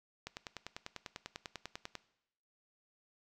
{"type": "click train", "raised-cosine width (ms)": 0.2, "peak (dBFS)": -24, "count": 18, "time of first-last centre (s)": [0.27, 1.953], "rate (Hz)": 10.1, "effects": ["noise-tail reverb RT60 0.8 s tail -18 dB re dry"]}